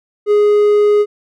triangle tone, 415.7 Hz, G#4, 2 cents sharp, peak -6 dBFS, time 0.26-1.06 s, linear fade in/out 50 ms, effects none

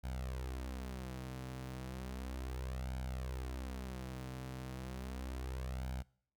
sawtooth tone with flanger, 64.2 Hz, C2, 32 cents flat, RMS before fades -43 dBFS, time 0.03-6.03 s, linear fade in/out 20 ms, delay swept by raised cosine 1.3 to 6.9 ms, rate 0.34 Hz, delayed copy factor +0.65, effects noise-tail reverb RT60 0.6 s tail -23 dB re dry

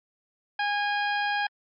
harmonic tone with a mistuned harmonic, 821 Hz, G#5, 20 cents flat, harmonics 1 / 2 / 3 / 4 / 5 / 6, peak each -27 / -28 / -35 / -37 / -42 / -42 dBFS, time 0.59-1.47 s, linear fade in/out 5 ms, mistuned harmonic 4, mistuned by -24 cents, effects MP3 48 kbps

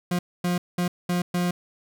40% pulse tone bursts at uneven times, 177.1 Hz, F3, 24 cents sharp, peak -21 dBFS, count 5, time 0.11-0.19 / 0.44-0.58 / 0.78-0.88 / 1.09-1.22 / 1.34-1.51 s, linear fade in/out 5 ms, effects none

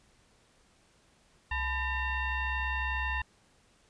sine tone with frequency modulation, 869 Hz, A5, 22 cents flat, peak -29 dBFS, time 1.51-3.22 s, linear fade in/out 5 ms, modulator 934 Hz, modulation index 1.9, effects pink hiss -65 dBFS RMS until 3.89 s + resampled to 22050 Hz

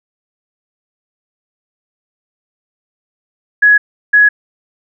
sine tone pair in turn, 1678 / 1678 Hz, G#6 / G#6, +17 / +17 cents, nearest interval unison, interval 0 cents, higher neither, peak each -4 dBFS, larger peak neither, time 3.62-3.78 / 4.13-4.29 s, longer neither, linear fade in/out 10 ms, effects none

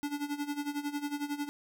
square tone with tremolo, 289.8 Hz, D4, 23 cents flat, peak -31 dBFS, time 0.03-1.49 s, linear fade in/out 0 ms, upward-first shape sine, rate 11 Hz, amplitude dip 80%, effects none

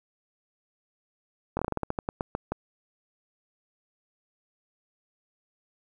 slowing click train, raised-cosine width 1 ms, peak -14 dBFS, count 14, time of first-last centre 1.57-2.52 s, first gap 21 ms, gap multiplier 1.19, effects 9-bit

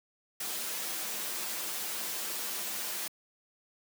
white noise with comb filter, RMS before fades -36 dBFS, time 0.4-3.08 s, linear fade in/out 5 ms, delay 7.3 ms, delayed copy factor -0.65, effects high-pass 200 Hz 12 dB/octave

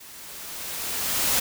white noise with level ramp, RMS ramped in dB -45 to -21 dBFS, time 0-1.4 s, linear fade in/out 10 ms, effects none

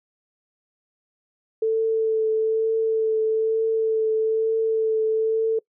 sine tone with vibrato, 442.6 Hz, A4, 10 cents sharp, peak -18 dBFS, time 1.62-5.59 s, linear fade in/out 5 ms, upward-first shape triangle, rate 1.1 Hz, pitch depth 17 cents each way, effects noise-tail reverb RT60 0.1 s tail -24 dB re dry

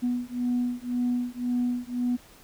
sine beating tone pair, 244.5 / 246.4 Hz, B3 / B3, -17 / -4 cents, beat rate 1.9 Hz, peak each -27 dBFS, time 0.02-2.17 s, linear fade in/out 20 ms, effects tanh soft clip ceiling -19 dBFS + pink hiss -53 dBFS RMS until 2.43 s

